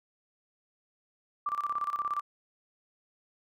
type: tone with tremolo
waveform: sine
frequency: 1174.7 Hz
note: D6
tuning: in tune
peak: -27 dBFS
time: 1.46-2.21 s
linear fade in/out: 5 ms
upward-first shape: square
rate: 17 Hz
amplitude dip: 75%
effects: none